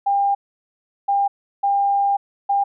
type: tone bursts at uneven times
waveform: sine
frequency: 800 Hz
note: G5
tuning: 35 cents sharp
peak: -15 dBFS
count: 4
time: 0.06-0.35 / 1.08-1.28 / 1.63-2.17 / 2.49-2.64 s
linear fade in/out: 10 ms
effects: none